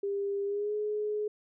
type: tone with pitch glide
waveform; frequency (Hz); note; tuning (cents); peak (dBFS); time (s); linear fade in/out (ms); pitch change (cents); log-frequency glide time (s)
sine; 400 to 421.3; G4 to G#4; +35 to +25; -29; 0.03-1.28; 5; +90; 0.45-0.74
effects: none